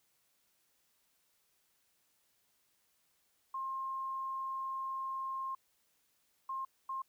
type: tone bursts at uneven times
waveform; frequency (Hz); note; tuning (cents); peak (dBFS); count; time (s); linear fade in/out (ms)
sine; 1064; C6; +29; -36; 3; 3.54-5.55 / 6.49-6.65 / 6.89-7.02; 5
effects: white hiss -75 dBFS RMS until 7.08 s